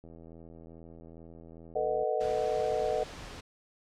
click train, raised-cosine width 2 ms, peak -37 dBFS, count 165, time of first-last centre 0.04-2.03 s, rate 82.4 Hz
sine chord, B dominant seventh, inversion third, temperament just, 444.5 / 493.9 / 617.4 / 740.8 Hz, A4 / B4 / D#5 / F#5, +18 / 0 / -14 / +2 cents, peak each -32 / -33 / -32 / -34 dBFS, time 1.75-3.04 s, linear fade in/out 10 ms
pink noise, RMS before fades -44 dBFS, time 2.2-3.41 s, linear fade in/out 10 ms
effects low-pass 6000 Hz 12 dB/octave

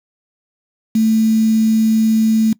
sine tone with quantisation, 220.9 Hz, A3, 7 cents sharp, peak -10 dBFS, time 0.95-2.53 s, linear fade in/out 5 ms, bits 5, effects noise-tail reverb RT60 0.1 s tail -21 dB re dry

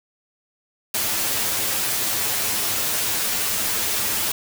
white noise with comb filter, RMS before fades -23 dBFS, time 0.94-4.32 s, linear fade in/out 5 ms, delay 9.3 ms, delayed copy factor +0.75, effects none

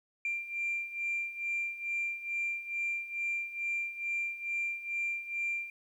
sine beating tone pair, 2372 / 2374.3 Hz, D7 / D7, +17 / +18 cents, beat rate 2.3 Hz, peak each -37 / -33 dBFS, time 0.25-5.7 s, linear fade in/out 2 ms, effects tanh soft clip ceiling -26 dBFS + 11-bit

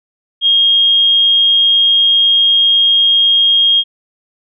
sine tone, 3246 Hz, G#7, 40 cents flat, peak -7 dBFS, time 0.41-3.84 s, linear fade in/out 50 ms, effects none

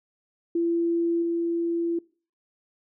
sine tone with level steps, 338.1 Hz, E4, 44 cents sharp, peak -21 / -23 dBFS, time 0.55-1.99 s, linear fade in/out 5 ms, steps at 1.22 s, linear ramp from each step 5 ms, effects noise-tail reverb RT60 0.4 s tail -23 dB re dry

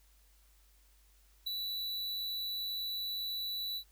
square tone with ADSR envelope, 3951 Hz, B7, in tune, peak -32 dBFS, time 1.46-3.84 s, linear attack 13 ms, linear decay 6 ms, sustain -4 dB, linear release 76 ms, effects added 50 Hz sine -63 dBFS peak until 3.91 s + white hiss -69 dBFS RMS until 3.91 s

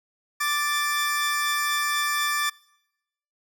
sawtooth tone pair together, 1174.7 / 1760 Hz, D6 / A6, 0 / 0 cents, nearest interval perfect fifth, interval 700 cents, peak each -22 dBFS, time 0.4-2.5 s, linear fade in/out 10 ms, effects noise-tail reverb RT60 0.9 s tail -25 dB re dry

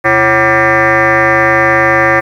sine tone with frequency modulation, 1174.7 Hz, D6, in tune, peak -5 dBFS, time 0.04-2.21 s, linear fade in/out 20 ms, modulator 209 Hz, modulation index 4.2, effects tanh soft clip ceiling -1 dBFS + 7-bit

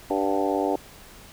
harmonic tone with a mistuned harmonic, 98 Hz, G2, in tune, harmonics 3 / 4 / 5 / 6 / 7 / 8 / 9, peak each -27 / -28 / -29 / -30 / -30 / -31 / -32 dBFS, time 0.1-0.76 s, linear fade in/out 5 ms, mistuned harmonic 7, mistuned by +45 cents, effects pink hiss -47 dBFS RMS until 1.32 s

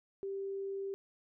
sine tone, 392 Hz, G4, in tune, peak -36 dBFS, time 0.23-0.94 s, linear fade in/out 0 ms, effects none

